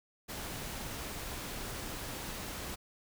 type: noise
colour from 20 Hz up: pink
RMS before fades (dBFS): -41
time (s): 0.28-2.76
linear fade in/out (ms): 20
effects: none